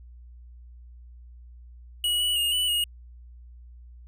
square tone with pitch steps, 2913 / 2942 / 2846 / 2969 / 2873 Hz, F#7 / F#7 / F7 / F#7 / F7, -28 / -11 / +32 / +5 / +48 cents, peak -23 dBFS, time 2.04-2.84 s, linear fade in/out 2 ms, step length 160 ms, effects added 60 Hz sine -44 dBFS peak until 4.07 s

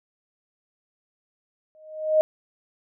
sine tone with exponential growth, 622.3 Hz, D#5, in tune, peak -12 dBFS, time 1.75-2.21 s, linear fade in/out 0 ms, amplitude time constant 100 ms, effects none

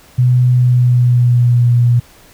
sine tone with pitch glide, 124.9 to 120.58 Hz, B2 to B2, +20 to -41 cents, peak -7 dBFS, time 0.18-2 s, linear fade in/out 10 ms, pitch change -61 cents, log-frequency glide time 0.5-1.7 s, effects pink hiss -44 dBFS RMS until 2.33 s

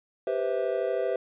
triangle chord, C major seventh, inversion second, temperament just, 392.4 / 490.5 / 523.3 / 654.1 Hz, G4 / B4 / C5 / E5, +2 / -12 / 0 / -14 cents, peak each -29 dBFS, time 0.27-1.16 s, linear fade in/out 2 ms, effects resampled to 8000 Hz

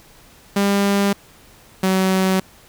sawtooth tone pair in turn, 200 / 188.77 Hz, G3 / F#3, +35 / +35 cents, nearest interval minor second, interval 100 cents, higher first, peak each -11 dBFS, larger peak neither, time 0.56-1.13 / 1.83-2.4 s, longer neither, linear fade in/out 5 ms, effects pink hiss -48 dBFS RMS until 2.68 s

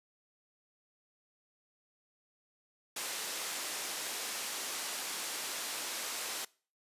white band-pass noise, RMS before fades -39 dBFS, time 2.96-6.45 s, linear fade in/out 5 ms, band 310 to 9300 Hz, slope 12 dB/octave, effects noise-tail reverb RT60 0.4 s tail -23 dB re dry + resampled to 32000 Hz

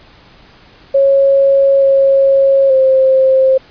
sine tone with pitch steps, 549 / 545 / 528 Hz, C#5 / C#5 / C5, -17 / -29 / +16 cents, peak -6 dBFS, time 0.94-3.58 s, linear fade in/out 10 ms, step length 880 ms, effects pink hiss -43 dBFS RMS until 3.7 s + resampled to 11025 Hz

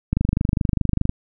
click train, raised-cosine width 5 ms, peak -6 dBFS, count 25, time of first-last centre 0.13-1.094 s, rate 24.9 Hz, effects none

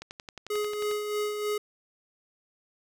click train, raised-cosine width 0.2 ms, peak -23 dBFS, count 11, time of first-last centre 0.02-0.913 s, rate 11.2 Hz
square tone with tremolo, 419 Hz, G#4, 15 cents sharp, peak -27 dBFS, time 0.5-1.58 s, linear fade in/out 5 ms, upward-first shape sine, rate 3.2 Hz, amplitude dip 45%
effects none

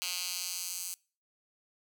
10% pulse tone with high-pass filter sweep, 179.4 Hz, F3, 47 cents sharp, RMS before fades -37 dBFS, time 0.02-0.94 s, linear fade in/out 0 ms, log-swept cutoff 3500 to 7500 Hz, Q 1.2, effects noise-tail reverb RT60 0.4 s tail -25 dB re dry

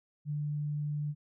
sine tone, 148 Hz, D3, 14 cents sharp, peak -31 dBFS, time 0.25-1.15 s, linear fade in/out 50 ms, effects none

